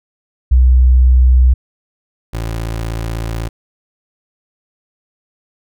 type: tone pair in turn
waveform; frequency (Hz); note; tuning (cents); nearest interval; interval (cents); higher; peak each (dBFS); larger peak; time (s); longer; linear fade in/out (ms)
sine / 25% pulse; 63 / 56.13; B1 / A1; +35 / +35; major second; 200; first; -5 / -15; first; 0.51-1.54 / 2.33-3.49; second; 10
effects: none